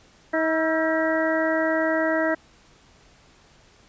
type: harmonic tone with a mistuned harmonic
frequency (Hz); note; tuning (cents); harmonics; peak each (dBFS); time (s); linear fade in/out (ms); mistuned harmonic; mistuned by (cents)
319.4; D#4; +45; 1 / 2 / 3 / 4 / 5 / 6; -25 / -23 / -33 / -32 / -29 / -29; 0.33-2.35; 10; 4; +65
effects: pink hiss -55 dBFS RMS until 3.88 s + resampled to 16000 Hz